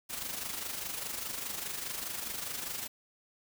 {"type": "noise with amplitude modulation", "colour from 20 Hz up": "white", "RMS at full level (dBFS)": -36, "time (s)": [0.09, 2.88], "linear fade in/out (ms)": 20, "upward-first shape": "sine", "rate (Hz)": 24.9, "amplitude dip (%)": 55, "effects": []}